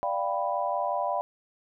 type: chord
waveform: sine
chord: G dominant seventh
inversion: second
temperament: equal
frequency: 587.3 / 698.5 / 784 / 987.8 Hz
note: D5 / F5 / G5 / B5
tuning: 0 / 0 / 0 / 0 cents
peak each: -31 / -31 / -32 / -31 dBFS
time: 0.03-1.21 s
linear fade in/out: 0 ms
effects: none